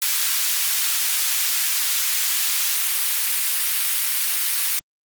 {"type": "high-pass noise", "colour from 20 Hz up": "white", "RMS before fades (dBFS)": -21, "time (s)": [0.02, 4.79], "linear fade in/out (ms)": 0, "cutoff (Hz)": 1600, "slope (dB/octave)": 12, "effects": ["Opus 48 kbps"]}